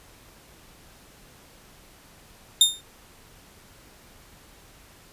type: tone with exponential decay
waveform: sawtooth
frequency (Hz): 3648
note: A#7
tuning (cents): -38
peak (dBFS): -7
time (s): 2.61-2.81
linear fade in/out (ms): 2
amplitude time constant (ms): 43
effects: pink hiss -52 dBFS RMS until 5.12 s + resampled to 32000 Hz